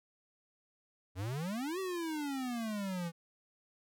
square exponential two-way sweep, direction up then down, 87.2 to 387.5 to 164.8 Hz, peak -36 dBFS, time 1.15-3.12 s, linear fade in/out 50 ms, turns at 1.79 s, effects none

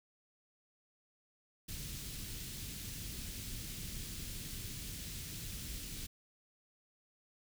pink band-stop noise, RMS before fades -44 dBFS, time 1.68-6.07 s, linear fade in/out 10 ms, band 210 to 3100 Hz, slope 12 dB/octave, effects none

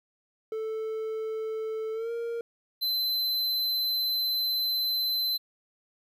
triangle tone with pitch glide, 440 to 466.2 Hz, A4 to A#4, 0 to 0 cents, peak -28 dBFS, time 0.52-2.41 s, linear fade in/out 2 ms, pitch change +100 cents, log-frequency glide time 1.93-2.11 s
square tone, 4058 Hz, B7, 46 cents sharp, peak -26 dBFS, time 2.81-5.38 s, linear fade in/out 20 ms
effects 11-bit

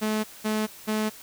sawtooth tone bursts, 215.5 Hz, A3, 36 cents flat, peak -20 dBFS, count 3, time 0.01-1.1 s, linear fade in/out 20 ms, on 230 ms, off 200 ms, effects white hiss -46 dBFS RMS until 1.22 s

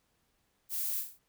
violet noise with echo, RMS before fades -35 dBFS, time 0.69-1.04 s, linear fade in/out 50 ms, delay 39 ms, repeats 4, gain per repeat -6 dB, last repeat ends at 1.196 s, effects pink hiss -75 dBFS RMS until 1.28 s

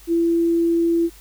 sine tone, 336.3 Hz, E4, 35 cents sharp, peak -15 dBFS, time 0.07-1.1 s, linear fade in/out 50 ms, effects added 50 Hz sine -45 dBFS peak until 1.2 s + white hiss -48 dBFS RMS until 1.2 s

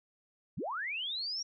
sine linear sweep, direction up, 83.2 to 5700 Hz, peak -34 dBFS, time 0.57-1.43 s, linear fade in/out 10 ms, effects none

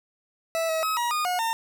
40% pulse tone with pitch steps, 656 / 642 / 1278 / 955 / 1226 / 723 / 909 Hz, E5 / E5 / D#6 / A#5 / D#6 / F#5 / A#5, -9 / -46 / +46 / +42 / -26 / -40 / -44 cents, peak -23 dBFS, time 0.55-1.53 s, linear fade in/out 0 ms, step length 140 ms, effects none

